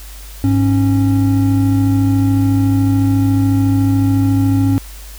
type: tone pair together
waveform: triangle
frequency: 102.71 / 274.2 Hz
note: G#2 / C#4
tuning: -19 / -19 cents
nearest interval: octave + perfect fourth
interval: 1700 cents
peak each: -11 dBFS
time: 0.44-4.78 s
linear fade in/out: 0 ms
effects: added 50 Hz sine -31 dBFS peak until 5.18 s + white hiss -38 dBFS RMS until 5.18 s